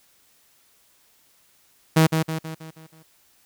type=tone with echo; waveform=sawtooth; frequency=159.6 Hz; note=D#3; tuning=44 cents sharp; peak=-9 dBFS; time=1.96-2.07 s; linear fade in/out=10 ms; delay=160 ms; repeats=6; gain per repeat=-6 dB; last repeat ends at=3.03 s; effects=white hiss -60 dBFS RMS until 3.45 s